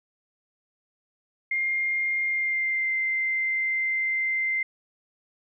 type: tone with pitch glide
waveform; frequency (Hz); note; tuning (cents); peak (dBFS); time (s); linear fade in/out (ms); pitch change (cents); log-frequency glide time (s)
sine; 2118 to 2083; C7 to C7; +21 to -8; -23; 1.51-4.63; 5; -29; 2.26-2.93
effects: none